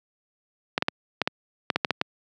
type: clicks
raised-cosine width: 0.3 ms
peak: -5 dBFS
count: 10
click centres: 0.779 / 0.824 / 0.884 / 1.217 / 1.275 / 1.702 / 1.76 / 1.848 / 1.907 / 2.014 s
effects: high-pass 150 Hz 12 dB/octave